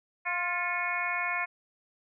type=harmonic tone with a mistuned harmonic; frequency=351.5 Hz; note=F4; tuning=11 cents sharp; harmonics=2 / 3 / 4 / 5 / 6 / 7; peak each=-37 / -35 / -38 / -35 / -32 / -38 dBFS; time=0.25-1.46 s; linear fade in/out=20 ms; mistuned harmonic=6; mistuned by=+60 cents; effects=none